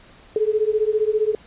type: beating tone pair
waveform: sine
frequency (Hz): 422.5 / 437.5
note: G#4 / A4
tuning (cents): +30 / -10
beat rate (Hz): 15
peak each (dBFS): -20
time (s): 0.36-1.35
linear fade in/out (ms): 2
effects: pink hiss -49 dBFS RMS until 1.46 s + resampled to 8000 Hz